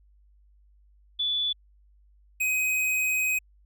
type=tone pair in turn; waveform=sine / square; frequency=3460 / 2518 Hz; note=A7 / D#7; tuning=-30 / +20 cents; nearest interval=tritone; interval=550 cents; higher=first; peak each=-24 dBFS; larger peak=neither; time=1.19-1.53 / 2.4-3.39 s; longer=second; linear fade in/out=10 ms; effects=added 50 Hz sine -56 dBFS peak until 3.65 s